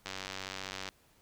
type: click train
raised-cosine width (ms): 0.2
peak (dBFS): -21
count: 80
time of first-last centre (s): 0.06-0.888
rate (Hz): 95.4
effects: pink hiss -66 dBFS RMS until 1.21 s